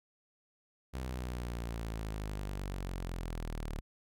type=linear sweep; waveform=sawtooth; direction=down; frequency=64.9 to 36.71 Hz; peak=-33 dBFS; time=0.93-3.81 s; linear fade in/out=20 ms; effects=none